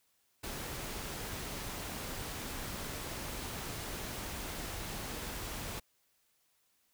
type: noise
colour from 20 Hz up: pink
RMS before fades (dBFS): -41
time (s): 0.43-5.8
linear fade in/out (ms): 10
effects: white hiss -74 dBFS RMS until 6.93 s